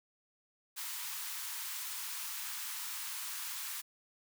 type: high-pass noise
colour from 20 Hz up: white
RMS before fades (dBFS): -41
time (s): 0.76-3.82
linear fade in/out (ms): 20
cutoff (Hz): 860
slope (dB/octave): 96
effects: none